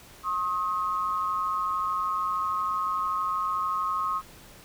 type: tone pair together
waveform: sine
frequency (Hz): 1074.6 / 1263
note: C6 / D#6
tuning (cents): +46 / +26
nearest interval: minor third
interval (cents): 280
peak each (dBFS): -28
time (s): 0.23-4.22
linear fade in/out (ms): 50
effects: pink hiss -50 dBFS RMS until 4.64 s